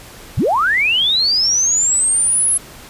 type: linear sweep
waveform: sine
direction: up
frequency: 51.4 to 10900 Hz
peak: -12 dBFS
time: 0.37-2.58 s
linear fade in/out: 10 ms
effects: pink hiss -38 dBFS RMS until 2.89 s + resampled to 32000 Hz